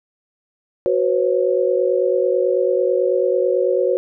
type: chord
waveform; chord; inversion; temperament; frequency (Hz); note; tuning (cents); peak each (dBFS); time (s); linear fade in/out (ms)
sine; F# suspended fourth; none; equal with one note detuned; 370 / 493.9 / 543; F#4 / B4 / C#5; 0 / 0 / -36; -19; 0.86-3.97; 0
effects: none